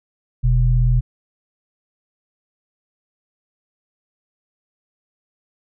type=tone pair together; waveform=sine; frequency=41.2 / 123.47 Hz; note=E1 / B2; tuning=0 / 0 cents; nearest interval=octave + perfect fifth; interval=1900 cents; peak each=-15 dBFS; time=0.43-1.01 s; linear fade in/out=20 ms; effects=none